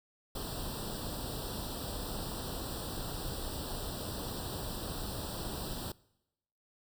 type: noise with comb filter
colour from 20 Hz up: pink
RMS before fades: -39 dBFS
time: 0.35-5.92 s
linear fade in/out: 5 ms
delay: 0.23 ms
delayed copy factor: +1
effects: noise-tail reverb RT60 0.9 s tail -23 dB re dry